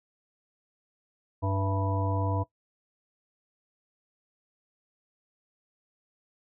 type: harmonic tone with a mistuned harmonic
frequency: 98 Hz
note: G2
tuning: in tune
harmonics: 1 / 3 / 5 / 7 / 9 / 10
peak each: -27 / -34 / -37 / -36 / -41 / -36 dBFS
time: 1.42-2.44 s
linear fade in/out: 20 ms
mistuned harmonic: 7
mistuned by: -48 cents
effects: noise-tail reverb RT60 0.1 s tail -17 dB re dry